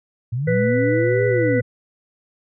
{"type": "linear two-way sweep", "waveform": "sine", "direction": "up then down", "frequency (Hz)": [110, 415.3, 239.1], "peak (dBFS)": -20, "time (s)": [0.32, 1.6], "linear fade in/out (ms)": 10, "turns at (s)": 1.26}
{"type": "harmonic tone", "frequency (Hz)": 493.9, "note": "B4", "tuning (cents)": 0, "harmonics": [1, 3, 4], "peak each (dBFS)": [-18, -31, -27], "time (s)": [0.47, 1.61], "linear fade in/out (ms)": 10}
{"type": "tone with vibrato", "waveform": "sine", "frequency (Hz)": 117.1, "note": "A#2", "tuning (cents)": 8, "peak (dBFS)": -21, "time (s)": [0.47, 1.62], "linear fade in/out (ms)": 10, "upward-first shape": "sine", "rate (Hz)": 5, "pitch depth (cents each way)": 10}
{"effects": []}